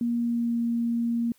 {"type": "tone with pitch glide", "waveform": "sine", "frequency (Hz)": [236.5, 234.1], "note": ["A#3", "A#3"], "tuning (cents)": [25, 8], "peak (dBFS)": -23, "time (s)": [0.01, 1.32], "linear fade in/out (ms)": 2, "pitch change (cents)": -17, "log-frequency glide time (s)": [0.17, 0.59], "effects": ["white hiss -63 dBFS RMS until 1.38 s"]}